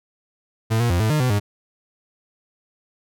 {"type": "tone with pitch steps", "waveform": "40% pulse", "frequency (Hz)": [111.9, 119, 87.1, 109.4, 152.5, 126.8, 102.4], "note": ["A2", "A#2", "F2", "A2", "D#3", "B2", "G#2"], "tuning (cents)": [30, 36, -4, -9, -34, 46, -24], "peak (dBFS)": -16, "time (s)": [0.7, 1.4], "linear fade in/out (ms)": 20, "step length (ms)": 100, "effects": []}